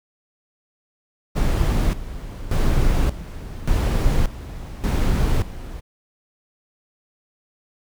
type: noise with tremolo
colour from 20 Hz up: brown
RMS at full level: -18 dBFS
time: 1.35-5.81 s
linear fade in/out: 20 ms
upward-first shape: square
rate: 0.86 Hz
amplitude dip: 80%
effects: none